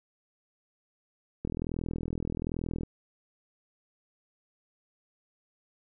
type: click train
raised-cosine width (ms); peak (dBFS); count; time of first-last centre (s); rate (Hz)
3; -20; 58; 1.45-2.833; 41.2
effects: none